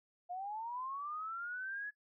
sine linear sweep, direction up, 698.5 to 1700 Hz, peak -39 dBFS, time 0.29-1.91 s, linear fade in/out 20 ms, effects noise-tail reverb RT60 0.1 s tail -22 dB re dry

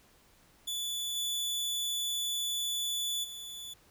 sawtooth tone with level steps, 3464 Hz, A7, 28 cents flat, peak -30 / -28 / -38 dBFS, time 0.67-3.74 s, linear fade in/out 10 ms, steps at 1.15 / 3.23 s, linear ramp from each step 20 ms, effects pink hiss -63 dBFS RMS until 3.9 s

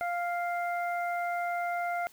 harmonic tone, 698.5 Hz, F5, in tune, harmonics 1 / 2 / 3, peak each -30 / -37 / -39 dBFS, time 0.01-2.07 s, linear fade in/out 0 ms, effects white hiss -58 dBFS RMS until 2.12 s

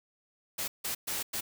white noise bursts at uneven times, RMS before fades -34 dBFS, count 4, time 0.58-0.68 / 0.84-0.95 / 1.07-1.23 / 1.33-1.41 s, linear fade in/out 10 ms, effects none

